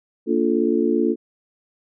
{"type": "chord", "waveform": "sine", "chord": "Bb major seventh", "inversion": "none", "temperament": "just", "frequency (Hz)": [233.1, 291.4, 349.6, 437], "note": ["Bb3", "D4", "F4", "A4"], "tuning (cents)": [0, -13, 2, -12], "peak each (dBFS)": [-22, -22, -21, -23], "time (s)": [0.26, 1.16], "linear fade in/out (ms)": 50, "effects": []}